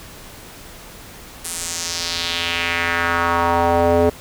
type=tone with band-pass filter sweep; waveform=square; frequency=85.3 Hz; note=F2; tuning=40 cents flat; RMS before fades=-19 dBFS; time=1.44-4.1 s; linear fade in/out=10 ms; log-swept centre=9700 to 480 Hz; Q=2.2; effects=pink hiss -39 dBFS RMS until 4.2 s